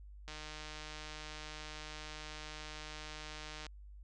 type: click train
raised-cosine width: 0.2 ms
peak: -29 dBFS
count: 519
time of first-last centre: 0.28-3.666 s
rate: 153 Hz
effects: added 50 Hz sine -50 dBFS peak until 4.03 s + resampled to 24000 Hz